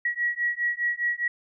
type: beating tone pair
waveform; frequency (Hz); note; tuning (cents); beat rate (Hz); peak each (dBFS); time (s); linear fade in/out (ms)
sine; 1915 / 1919.9; A#6 / B6; +46 / -49; 4.9; -27; 0.05-1.28; 5
effects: none